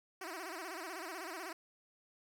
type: tone with vibrato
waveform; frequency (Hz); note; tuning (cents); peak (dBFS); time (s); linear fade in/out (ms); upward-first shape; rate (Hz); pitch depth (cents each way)
10% pulse; 349.2; F4; 0; -34; 0.21-1.53; 5; sine; 16; 180
effects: none